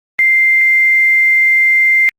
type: tone with quantisation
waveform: sine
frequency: 2093 Hz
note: C7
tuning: in tune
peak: -7 dBFS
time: 0.19-2.09 s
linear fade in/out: 0 ms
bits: 6
effects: Opus 24 kbps